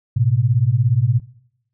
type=beating tone pair; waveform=sine; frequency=110 / 127 Hz; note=A2 / B2; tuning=0 / +49 cents; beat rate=17 Hz; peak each=-16 dBFS; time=0.16-1.2 s; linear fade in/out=10 ms; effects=noise-tail reverb RT60 0.8 s tail -22 dB re dry